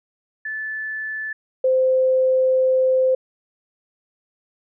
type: tone pair in turn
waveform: sine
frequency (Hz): 1744 / 518.5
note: A6 / C5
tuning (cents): -16 / -16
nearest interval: octave + major sixth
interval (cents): 2100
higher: first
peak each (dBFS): -25 / -14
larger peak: second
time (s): 0.45-1.33 / 1.64-3.15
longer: second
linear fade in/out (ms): 5
effects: none